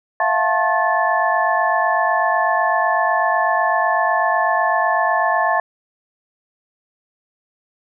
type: tone cluster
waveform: sine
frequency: 664 / 712 / 879 / 1076 / 1745 Hz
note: E5 / F5 / A5 / C6 / A6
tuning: +12 / +33 / -2 / +48 / -15 cents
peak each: -21 dBFS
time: 0.2-5.6 s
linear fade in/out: 2 ms
effects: none